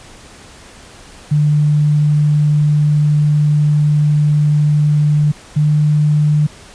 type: tone pair in turn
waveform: sine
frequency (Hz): 149 / 150.12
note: D3 / D3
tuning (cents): +25 / +38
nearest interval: unison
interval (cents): 13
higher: second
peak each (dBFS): -9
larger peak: neither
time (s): 1.31-5.32 / 5.56-6.47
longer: first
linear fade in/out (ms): 10
effects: pink hiss -39 dBFS RMS until 6.74 s + resampled to 22050 Hz